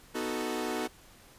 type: chord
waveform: sawtooth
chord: B dominant seventh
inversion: none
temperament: equal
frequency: 246.9 / 311.1 / 370 / 440 Hz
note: B3 / D#4 / F#4 / A4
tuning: 0 / 0 / 0 / 0 cents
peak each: -33 dBFS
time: 0.14-0.88 s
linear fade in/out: 20 ms
effects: pink hiss -56 dBFS RMS until 1.38 s + resampled to 32000 Hz